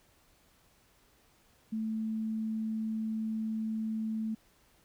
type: tone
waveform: sine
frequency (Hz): 220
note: A3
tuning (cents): 0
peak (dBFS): -31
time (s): 1.72-4.35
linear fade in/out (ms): 10
effects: pink hiss -66 dBFS RMS until 4.84 s